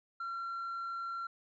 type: tone with tanh clipping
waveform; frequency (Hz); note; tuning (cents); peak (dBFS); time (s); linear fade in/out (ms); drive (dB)
sine; 1366; F6; -39; -37; 0.2-1.27; 5; 1
effects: none